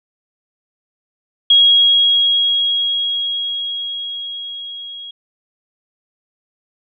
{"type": "tone with level ramp", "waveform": "sine", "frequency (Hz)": 3297, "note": "G#7", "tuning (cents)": -13, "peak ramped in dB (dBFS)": [-6, -29], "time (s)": [1.5, 5.11], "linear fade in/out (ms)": 5, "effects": []}